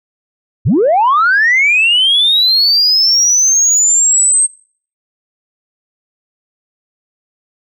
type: linear sweep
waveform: sine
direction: up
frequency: 78 to 8410 Hz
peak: -6 dBFS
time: 0.65-4.47 s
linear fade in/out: 20 ms
effects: noise-tail reverb RT60 0.5 s tail -25 dB re dry + tanh soft clip ceiling -4 dBFS